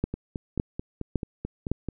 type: two click trains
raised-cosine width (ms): 3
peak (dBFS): -11 / -18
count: 4 / 9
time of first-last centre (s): 0.04-1.716 / 0.14-1.887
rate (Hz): 1.79 / 4.58
effects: none